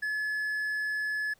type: tone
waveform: triangle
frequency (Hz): 1712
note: A6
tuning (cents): -48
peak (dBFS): -27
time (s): 0.02-1.34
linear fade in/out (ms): 10
effects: pink hiss -65 dBFS RMS until 1.39 s